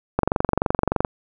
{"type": "click train", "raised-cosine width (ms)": 1, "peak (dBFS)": -4, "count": 21, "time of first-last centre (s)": [0.19, 1.048], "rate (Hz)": 23.3, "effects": []}